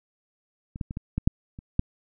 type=clicks; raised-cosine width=5 ms; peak=-24 / -16 / -21 / -19 / -13 / -6 / -27 / -8 dBFS; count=8; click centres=0.759 / 0.812 / 0.909 / 0.971 / 1.18 / 1.275 / 1.589 / 1.794 s; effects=none